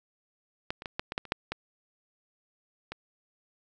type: clicks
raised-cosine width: 0.3 ms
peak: -15 / -25 / -19 / -14 / -18 / -13 / -29 / -10 / -16 / -21 dBFS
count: 10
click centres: 0.705 / 0.821 / 0.858 / 0.995 / 1.121 / 1.179 / 1.253 / 1.321 / 1.52 / 2.92 s
effects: none